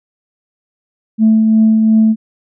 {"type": "tone with tremolo", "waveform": "sine", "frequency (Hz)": 220, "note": "A3", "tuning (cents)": 0, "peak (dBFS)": -4, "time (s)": [1.18, 2.16], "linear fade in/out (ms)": 50, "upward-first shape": "triangle", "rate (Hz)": 2.8, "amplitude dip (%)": 35, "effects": ["tanh soft clip ceiling -2 dBFS"]}